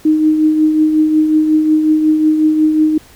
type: tone with tremolo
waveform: sine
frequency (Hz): 310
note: D#4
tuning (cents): -6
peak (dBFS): -6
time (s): 0.05-2.98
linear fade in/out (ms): 5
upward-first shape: triangle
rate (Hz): 5.5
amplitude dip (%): 50
effects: pink hiss -43 dBFS RMS until 3.15 s